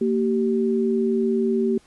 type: tone pair together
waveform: sine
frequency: 229.6 / 386.1 Hz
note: A#3 / G4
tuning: -26 / -26 cents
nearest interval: major sixth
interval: 900 cents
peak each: -21 / -21 dBFS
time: 0.01-1.78 s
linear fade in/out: 5 ms
effects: pink hiss -56 dBFS RMS until 1.86 s + resampled to 24000 Hz